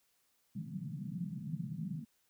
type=band-pass noise; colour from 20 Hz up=pink; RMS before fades=-41 dBFS; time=0.55-2.05 s; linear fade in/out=10 ms; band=140 to 210 Hz; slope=48 dB/octave; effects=white hiss -75 dBFS RMS until 2.29 s